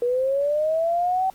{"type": "linear sweep", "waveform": "sine", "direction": "up", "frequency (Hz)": [476.5, 768], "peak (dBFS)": -19, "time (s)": [0.02, 1.3], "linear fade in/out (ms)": 2, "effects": ["pink hiss -53 dBFS RMS until 1.34 s", "Opus 32 kbps"]}